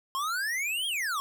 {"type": "exponential two-way sweep", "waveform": "square", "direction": "up then down", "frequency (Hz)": [1046.5, 3316, 1070], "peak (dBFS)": -29, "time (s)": [0.15, 1.2], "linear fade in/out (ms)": 0, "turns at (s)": 0.87, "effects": []}